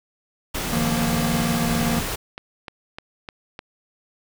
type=noise; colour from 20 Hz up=pink; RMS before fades=-27 dBFS; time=0.54-2.16 s; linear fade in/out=10 ms
type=chord; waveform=square; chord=Eb suspended second; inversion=none; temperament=equal; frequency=155.56 / 174.61 / 233.1 Hz; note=Eb3 / F3 / Bb3; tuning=0 / 0 / 0 cents; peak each=-28 / -28 / -24 dBFS; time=0.72-2 s; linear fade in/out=10 ms
type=click train; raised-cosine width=0.3 ms; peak=-18 dBFS; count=8; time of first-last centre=1.47-3.591 s; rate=3.3 Hz
effects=none